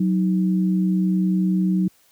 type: tone pair together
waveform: sine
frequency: 185.4 / 314.8 Hz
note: F#3 / D#4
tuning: +4 / +20 cents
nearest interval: major sixth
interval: 916 cents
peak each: -17 / -26 dBFS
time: 0-1.88 s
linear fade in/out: 5 ms
effects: white hiss -58 dBFS RMS until 2.11 s + high-pass 60 Hz 12 dB/octave